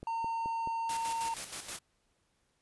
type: click train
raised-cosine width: 2 ms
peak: -30 dBFS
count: 4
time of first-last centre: 0.03-0.674 s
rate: 4.66 Hz
type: tone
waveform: triangle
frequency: 913 Hz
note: A#5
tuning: 36 cents flat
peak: -30 dBFS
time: 0.07-1.34 s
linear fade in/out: 2 ms
type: noise with tremolo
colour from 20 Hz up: white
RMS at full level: -39 dBFS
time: 0.89-1.79 s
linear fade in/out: 5 ms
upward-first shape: square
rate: 6.3 Hz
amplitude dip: 55%
effects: pink hiss -75 dBFS RMS until 2.61 s + resampled to 24000 Hz